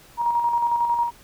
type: tone with tremolo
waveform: sine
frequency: 946 Hz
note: A#5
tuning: 25 cents sharp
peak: -17 dBFS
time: 0.17-1.11 s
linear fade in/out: 50 ms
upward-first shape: square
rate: 11 Hz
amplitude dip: 40%
effects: pink hiss -50 dBFS RMS until 1.23 s